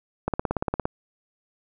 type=click train; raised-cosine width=1 ms; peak=-10 dBFS; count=11; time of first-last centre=0.28-0.855 s; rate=17.4 Hz; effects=none